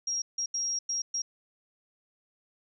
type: tone bursts at uneven times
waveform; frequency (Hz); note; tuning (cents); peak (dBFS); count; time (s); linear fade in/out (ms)
sine; 5620; F8; +10; -28; 5; 0.07-0.22 / 0.38-0.46 / 0.54-0.79 / 0.89-1.02 / 1.14-1.22; 5
effects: none